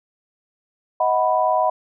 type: chord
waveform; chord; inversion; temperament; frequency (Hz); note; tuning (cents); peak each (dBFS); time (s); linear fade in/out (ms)
sine; B major; first; equal with one note detuned; 631.7 / 740 / 987.8; D#5 / F#5 / B5; +26 / 0 / 0; -20; 1-1.7; 5
effects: none